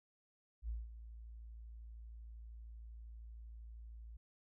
sine tone with ADSR envelope, 56.4 Hz, A1, 44 cents sharp, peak -37 dBFS, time 0.62-4.17 s, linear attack 69 ms, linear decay 190 ms, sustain -12 dB, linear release 6 ms, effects none

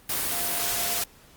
sine tone in noise, 698.5 Hz, F5, in tune, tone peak -37 dBFS, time 0.31-1.02 s, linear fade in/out 5 ms, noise white, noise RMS -27 dBFS, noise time 0.09-1.04 s, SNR -13 dB, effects pink hiss -54 dBFS RMS until 1.36 s + Opus 32 kbps

